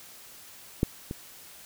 clicks, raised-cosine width 3 ms, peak -9 / -20 dBFS, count 2, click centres 0.831 / 1.111 s, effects white hiss -49 dBFS RMS until 1.65 s

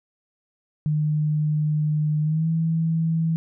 sine tone with pitch glide, 151.9 to 162.8 Hz, D#3 to E3, -41 to -21 cents, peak -19 dBFS, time 0.86-3.36 s, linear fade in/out 0 ms, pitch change +120 cents, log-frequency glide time 2.22-2.48 s, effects none

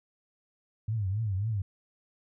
sine tone with vibrato, 103 Hz, G#2, 14 cents flat, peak -27 dBFS, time 0.88-1.62 s, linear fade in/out 5 ms, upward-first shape triangle, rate 3.7 Hz, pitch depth 210 cents each way, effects none

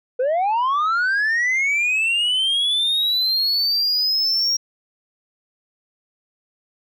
sine linear sweep, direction up, 482.5 to 5630 Hz, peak -14 dBFS, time 0.19-4.57 s, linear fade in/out 10 ms, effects tanh soft clip ceiling -16 dBFS

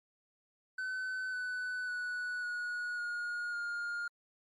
triangle tone with pitch steps, 1517 / 1496.1 / 1475.5 / 1455.2 / 1435.2 / 1415.4 Hz, F#6 / F#6 / F#6 / F#6 / F6 / F6, +43 / +19 / -5 / -29 / +47 / +23 cents, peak -33 dBFS, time 0.78-4.08 s, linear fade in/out 5 ms, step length 550 ms, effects MP3 48 kbps

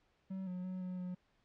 triangle tone with pitch steps, 190.2 / 181.3 / 185 / 182.7 / 180.9 Hz, F#3 / F#3 / F#3 / F#3 / F#3, +48 / -35 / 0 / -22 / -39 cents, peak -37 dBFS, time 0.3-1.15 s, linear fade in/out 10 ms, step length 170 ms, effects pink hiss -75 dBFS RMS until 1.44 s + low-pass 4000 Hz 12 dB/octave

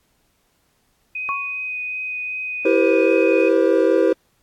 sine tone with vibrato, 2500 Hz, D#7, 8 cents sharp, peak -24 dBFS, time 1.15-3.49 s, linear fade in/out 5 ms, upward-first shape triangle, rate 2.6 Hz, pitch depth 10 cents each way
sine tone with exponential decay, 1108 Hz, C#6, 1 cent flat, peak -19 dBFS, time 1.29-1.69 s, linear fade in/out 0 ms, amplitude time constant 85 ms
triangle chord, C dominant seventh, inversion first, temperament equal with one note detuned, 329.6 / 392 / 478.4 / 523.3 Hz, E4 / G4 / Bb4 / C5, 0 / 0 / +45 / 0 cents, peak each -17 dBFS, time 2.65-4.13 s, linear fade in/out 5 ms
effects pink hiss -64 dBFS RMS until 4.42 s + AAC 64 kbps

